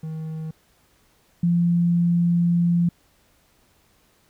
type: tone pair in turn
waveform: triangle / sine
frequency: 158.4 / 172.25 Hz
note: D#3 / F3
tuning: +31 / -24 cents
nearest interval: minor second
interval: 145 cents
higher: second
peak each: -26 / -16 dBFS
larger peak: second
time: 0.03-0.51 / 1.43-2.89 s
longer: second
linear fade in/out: 5 ms
effects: pink hiss -61 dBFS RMS until 4.29 s